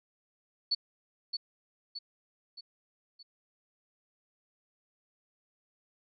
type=tone with echo; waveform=sine; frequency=4442 Hz; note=C#8; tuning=3 cents sharp; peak=-25 dBFS; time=0.71-0.75 s; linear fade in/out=10 ms; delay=620 ms; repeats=4; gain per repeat=-6 dB; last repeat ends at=3.23 s; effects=none